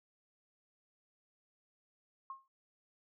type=tone with exponential decay; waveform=sine; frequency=1074 Hz; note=C6; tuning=45 cents sharp; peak=-39 dBFS; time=2.3-2.48 s; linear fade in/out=2 ms; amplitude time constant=37 ms; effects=none